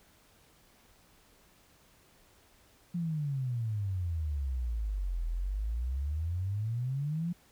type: exponential two-way sweep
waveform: sine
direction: down then up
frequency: 177.3 to 40.6 to 177.3 Hz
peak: -30 dBFS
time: 2.94-7.33 s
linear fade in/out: 10 ms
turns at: 5.26 s
effects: pink hiss -63 dBFS RMS until 7.51 s